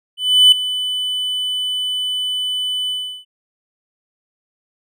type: tone with ADSR envelope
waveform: triangle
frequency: 3000 Hz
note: F#7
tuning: 23 cents sharp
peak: -3 dBFS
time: 0.17-3.25 s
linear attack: 350 ms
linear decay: 5 ms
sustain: -14 dB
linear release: 360 ms
effects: none